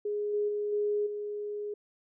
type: tone with level steps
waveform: sine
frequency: 415.3 Hz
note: G#4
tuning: in tune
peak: -29 / -26 / -29 / -26 / -33 dBFS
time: 0.05-1.74 s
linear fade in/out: 5 ms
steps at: 0.33 / 0.48 / 0.72 / 1.06 s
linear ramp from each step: 10 ms
effects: none